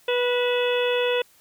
harmonic tone with a mistuned harmonic, 490 Hz, B4, 14 cents flat, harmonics 1 / 2 / 3 / 4 / 5 / 6 / 7, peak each -21 / -32 / -33 / -35 / -30 / -35 / -32 dBFS, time 0.08-1.22 s, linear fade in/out 5 ms, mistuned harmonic 5, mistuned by +88 cents, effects white hiss -57 dBFS RMS until 1.4 s

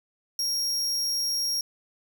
40% pulse tone, 5588 Hz, F8, in tune, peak -24 dBFS, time 0.39-1.61 s, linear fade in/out 2 ms, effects none

